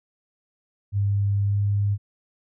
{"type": "tone with pitch glide", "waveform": "sine", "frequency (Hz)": [100.6, 101.53], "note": ["G2", "G#2"], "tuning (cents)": [45, -39], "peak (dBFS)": -19, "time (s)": [0.92, 1.98], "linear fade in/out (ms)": 50, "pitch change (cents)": 16, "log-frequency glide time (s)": [1.46, 1.58], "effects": []}